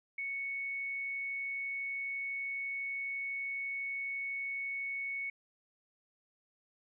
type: tone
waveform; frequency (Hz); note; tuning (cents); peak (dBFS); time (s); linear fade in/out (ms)
sine; 2217; C#7; 0; -35; 0.18-5.3; 5
effects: none